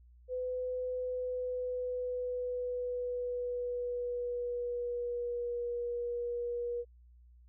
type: tone with pitch glide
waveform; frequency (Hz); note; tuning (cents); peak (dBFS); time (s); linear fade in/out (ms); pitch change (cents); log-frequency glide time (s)
sine; 504 to 479.6; B4 to A#4; +35 to +49; -33; 0.28-6.85; 50; -86; 0.9-5.64
effects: added 60 Hz sine -56 dBFS peak until 7.48 s